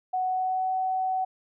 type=tone with pitch glide; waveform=sine; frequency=742 to 751.9 Hz; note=F#5 to F#5; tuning=+5 to +28 cents; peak=-24 dBFS; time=0.13-1.25 s; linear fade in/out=10 ms; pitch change=+23 cents; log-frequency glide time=0.24-0.72 s; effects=none